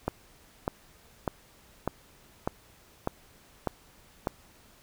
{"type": "click train", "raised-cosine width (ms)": 1, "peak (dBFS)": -13, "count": 8, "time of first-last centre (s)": [0.08, 4.272], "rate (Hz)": 1.67, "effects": ["pink hiss -58 dBFS RMS until 4.82 s"]}